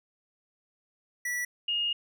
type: tone pair in turn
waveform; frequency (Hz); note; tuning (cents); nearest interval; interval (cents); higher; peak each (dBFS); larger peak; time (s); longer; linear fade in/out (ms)
square / sine; 1950 / 2849; B6 / F7; -23 / +34; perfect fifth; 657; second; -30 / -26; second; 1.25-1.45 / 1.68-1.93; second; 5
effects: none